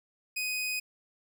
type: tone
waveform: sawtooth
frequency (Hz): 2500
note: D#7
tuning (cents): +8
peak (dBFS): -27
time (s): 0.36-0.8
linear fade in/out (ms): 10
effects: none